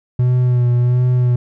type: tone with vibrato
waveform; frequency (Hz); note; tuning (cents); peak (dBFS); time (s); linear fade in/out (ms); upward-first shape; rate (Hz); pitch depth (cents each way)
triangle; 123.47; B2; 0; -9; 0.19-1.36; 5; sine; 1.4; 28
effects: none